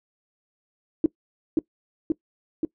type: tone with echo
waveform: sine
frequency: 318 Hz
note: D#4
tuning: 38 cents sharp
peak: -14 dBFS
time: 1.04-1.06 s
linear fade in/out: 2 ms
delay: 530 ms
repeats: 3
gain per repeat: -2 dB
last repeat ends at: 2.65 s
effects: noise-tail reverb RT60 0.1 s tail -21 dB re dry